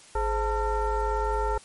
sine tone with frequency modulation, 420.3 Hz, G#4, 21 cents sharp, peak -23 dBFS, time 0.15-1.58 s, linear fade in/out 5 ms, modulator 471 Hz, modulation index 1.6, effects white hiss -51 dBFS RMS until 1.64 s + MP3 48 kbps

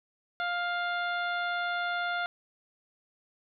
harmonic tone, 702 Hz, F5, 9 cents sharp, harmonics 1 / 2 / 3 / 4 / 5 / 6, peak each -33 / -31 / -41 / -47 / -41 / -50 dBFS, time 0.4-2.26 s, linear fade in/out 0 ms, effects none

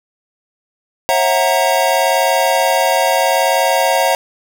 square chord, F# dominant seventh, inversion second, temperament equal with one note detuned, 540.8 / 659.3 / 740 / 932.3 Hz, C#5 / E5 / F#5 / A#5, -43 / 0 / 0 / 0 cents, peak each -18 dBFS, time 1.09-4.15 s, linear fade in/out 0 ms, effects none

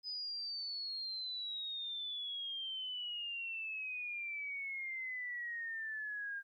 sine exponential sweep, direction down, 5030 to 1601 Hz, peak -39 dBFS, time 0.03-6.43 s, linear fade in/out 50 ms, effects 13-bit

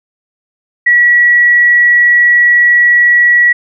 sine tone, 1931 Hz, B6, 39 cents flat, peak -4 dBFS, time 0.86-3.53 s, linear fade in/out 10 ms, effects none

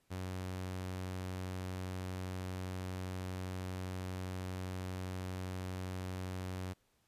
sawtooth tone, 92.5 Hz, F#2, in tune, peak -35 dBFS, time 0.1-6.74 s, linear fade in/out 20 ms, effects pink hiss -75 dBFS RMS until 7.07 s + resampled to 32000 Hz

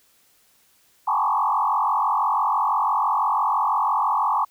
sine tone with frequency modulation, 987.8 Hz, B5, in tune, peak -18 dBFS, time 1.07-4.45 s, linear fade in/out 10 ms, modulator 46 Hz, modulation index 4, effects white hiss -60 dBFS RMS until 4.5 s

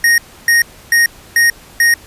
square tone bursts, 1864.7 Hz, A#6, in tune, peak -8 dBFS, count 5, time 0.04-1.94 s, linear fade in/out 2 ms, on 140 ms, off 300 ms, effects pink hiss -40 dBFS RMS until 2.06 s + resampled to 32000 Hz

